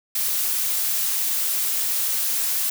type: noise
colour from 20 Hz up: blue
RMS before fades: -23 dBFS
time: 0.15-2.7 s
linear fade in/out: 5 ms
effects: none